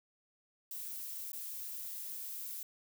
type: noise with dropouts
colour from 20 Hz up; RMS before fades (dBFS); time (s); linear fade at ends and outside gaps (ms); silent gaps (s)
violet; -43; 0.71-2.63; 2; 1.319-1.331
effects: none